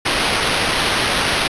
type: noise with sample-and-hold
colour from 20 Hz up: white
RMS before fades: -18 dBFS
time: 0.05-1.48 s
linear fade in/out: 10 ms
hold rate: 7350 Hz
effects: resampled to 24000 Hz